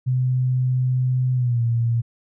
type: tone with pitch glide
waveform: sine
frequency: 127.5 to 116.92 Hz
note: C3 to A#2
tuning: -44 to +6 cents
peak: -17 dBFS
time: 0.06-2.02 s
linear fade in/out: 20 ms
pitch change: -150 cents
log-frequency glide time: 1.34-1.62 s
effects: none